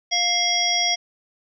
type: harmonic tone with a mistuned harmonic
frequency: 700 Hz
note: F5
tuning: 4 cents sharp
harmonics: 1 / 3 / 5 / 7 / 8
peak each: -27 / -25 / -24 / -28 / -22 dBFS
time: 0.11-0.96 s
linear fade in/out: 20 ms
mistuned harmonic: 5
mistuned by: -110 cents
effects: none